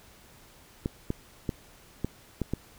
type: clicks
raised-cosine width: 3 ms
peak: -15 dBFS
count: 6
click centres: 0.859 / 1.104 / 1.492 / 2.046 / 2.417 / 2.536 s
effects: pink hiss -55 dBFS RMS until 2.78 s